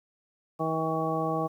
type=harmonic tone; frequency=160.2 Hz; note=E3; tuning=49 cents flat; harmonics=1 / 2 / 3 / 4 / 5 / 7; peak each=-33 / -33 / -33 / -33 / -33 / -33 dBFS; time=0.59-1.48 s; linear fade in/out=20 ms; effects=10-bit